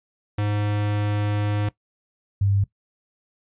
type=tone pair in turn; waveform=square / sine; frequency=103.83 / 99.23 Hz; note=G#2 / G2; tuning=0 / +22 cents; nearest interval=minor second; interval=78 cents; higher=first; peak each=-22 / -17 dBFS; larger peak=second; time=0.38-1.69 / 2.41-2.64 s; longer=first; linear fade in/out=5 ms; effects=noise-tail reverb RT60 0.1 s tail -18 dB re dry + resampled to 8000 Hz